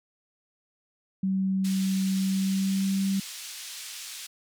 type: tone with pitch glide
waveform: sine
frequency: 191.1 to 194.55 Hz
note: G3 to G3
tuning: -44 to -13 cents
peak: -23 dBFS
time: 1.23-3.2 s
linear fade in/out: 5 ms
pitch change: +31 cents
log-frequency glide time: 2.17-3.08 s
type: band-pass noise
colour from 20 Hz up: pink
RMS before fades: -40 dBFS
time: 1.64-4.27 s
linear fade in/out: 10 ms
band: 3300 to 10000 Hz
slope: 12 dB/octave
effects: none